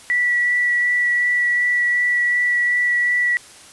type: tone with vibrato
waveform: sine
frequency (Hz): 1950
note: B6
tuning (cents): -23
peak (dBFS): -15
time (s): 0.1-3.37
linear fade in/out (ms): 0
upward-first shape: sine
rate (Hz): 2.7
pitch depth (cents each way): 9
effects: white hiss -43 dBFS RMS until 3.72 s + resampled to 24000 Hz